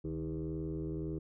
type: tone with frequency modulation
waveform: sine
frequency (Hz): 235.8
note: A#3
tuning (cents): +20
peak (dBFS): -34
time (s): 0.04-1.19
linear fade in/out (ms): 10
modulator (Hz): 81.7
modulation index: 2.2
effects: tanh soft clip ceiling -30 dBFS